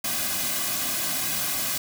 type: noise with comb filter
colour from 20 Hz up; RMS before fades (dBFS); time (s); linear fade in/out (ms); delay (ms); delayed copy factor
white; -27; 0.04-1.78; 5; 2.2; -0.75
effects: none